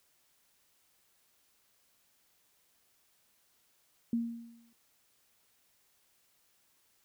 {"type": "tone with exponential decay", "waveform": "sine", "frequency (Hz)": 232.7, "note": "A#3", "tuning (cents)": -3, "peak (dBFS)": -26, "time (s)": [4.13, 4.73], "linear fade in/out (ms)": 2, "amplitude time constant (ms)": 130, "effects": ["white hiss -71 dBFS RMS until 7.04 s"]}